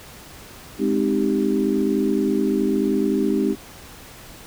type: chord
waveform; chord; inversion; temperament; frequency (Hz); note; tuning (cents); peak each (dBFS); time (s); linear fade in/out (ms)
sine; Ab major seventh; none; equal; 207.7 / 261.6 / 311.1 / 392; Ab3 / C4 / Eb4 / G4; 0 / 0 / 0 / 0; -23; 0.78-3.56; 50
effects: pink hiss -42 dBFS RMS until 4.46 s